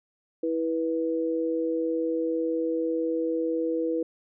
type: tone pair together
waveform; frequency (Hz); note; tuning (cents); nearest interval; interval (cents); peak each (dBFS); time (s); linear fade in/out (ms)
sine; 327 / 488.9; E4 / B4; -14 / -18; perfect fifth; 696; -27; 0.43-4.03; 5
effects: none